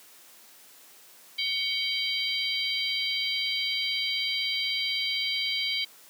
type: harmonic tone with a mistuned harmonic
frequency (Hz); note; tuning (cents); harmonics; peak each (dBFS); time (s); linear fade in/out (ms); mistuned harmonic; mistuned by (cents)
784; G5; 0; 3 / 4 / 5 / 6; -32 / -30 / -32 / -34; 1.38-5.85; 10; 3; -81
effects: white hiss -53 dBFS RMS until 6.09 s + high-pass 200 Hz 12 dB/octave